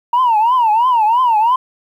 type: tone with vibrato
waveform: sine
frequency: 932.3 Hz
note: A#5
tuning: in tune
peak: -8 dBFS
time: 0.13-1.56 s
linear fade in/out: 5 ms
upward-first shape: triangle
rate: 3 Hz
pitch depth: 200 cents each way
effects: tanh soft clip ceiling -7 dBFS + 8-bit